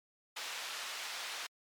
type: band-pass noise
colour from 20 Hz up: white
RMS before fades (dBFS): -42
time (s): 0.36-1.47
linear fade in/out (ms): 10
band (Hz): 740 to 4500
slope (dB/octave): 12
effects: MP3 96 kbps